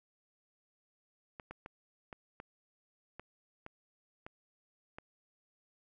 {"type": "clicks", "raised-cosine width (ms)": 0.5, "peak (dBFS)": -30, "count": 9, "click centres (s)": [1.398, 1.51, 1.661, 2.128, 2.401, 3.196, 3.664, 4.265, 4.985], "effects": []}